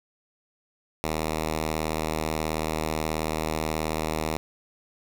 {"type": "tone", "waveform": "5% pulse", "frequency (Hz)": 78.5, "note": "D#2", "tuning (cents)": 16, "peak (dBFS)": -15, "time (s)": [1.04, 4.37], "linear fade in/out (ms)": 0, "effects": []}